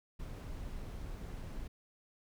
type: noise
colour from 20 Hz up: brown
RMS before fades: -43 dBFS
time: 0.19-1.68 s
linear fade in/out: 10 ms
effects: none